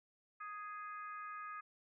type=harmonic tone; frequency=415.3 Hz; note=G#4; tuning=in tune; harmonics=3 / 4 / 5 / 6; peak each=-45 / -52 / -58 / -60 dBFS; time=0.4-1.61 s; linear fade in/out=10 ms; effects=none